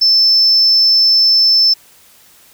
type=tone; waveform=sine; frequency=5290 Hz; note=E8; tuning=5 cents sharp; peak=-6 dBFS; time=0.01-1.74 s; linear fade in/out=10 ms; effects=tanh soft clip ceiling -3 dBFS + white hiss -46 dBFS RMS until 2.53 s